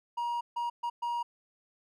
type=tone bursts at uneven times; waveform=triangle; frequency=950 Hz; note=A#5; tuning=33 cents sharp; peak=-28 dBFS; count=4; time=0.17-0.41 / 0.56-0.7 / 0.83-0.9 / 1.02-1.23 s; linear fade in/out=10 ms; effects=none